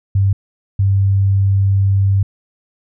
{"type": "tone pair in turn", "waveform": "sine", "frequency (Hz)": [98, 98], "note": ["G2", "G2"], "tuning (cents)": [0, 0], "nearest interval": "unison", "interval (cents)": 0, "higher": "neither", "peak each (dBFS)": -10, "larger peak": "neither", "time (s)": [[0.15, 0.33], [0.79, 2.23]], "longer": "second", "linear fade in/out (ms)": 5, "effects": []}